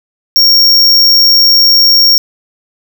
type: tone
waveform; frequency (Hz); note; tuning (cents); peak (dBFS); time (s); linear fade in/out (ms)
square; 5540; F8; -15; -4; 0.36-2.18; 0
effects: none